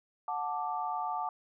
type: chord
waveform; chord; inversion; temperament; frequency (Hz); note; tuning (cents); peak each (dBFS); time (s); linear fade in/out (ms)
sine; D major; first; equal with one note detuned; 731.9 / 880 / 1174.7; F#5 / A5 / D6; -19 / 0 / 0; -36 / -35 / -37; 0.28-1.29; 2
effects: none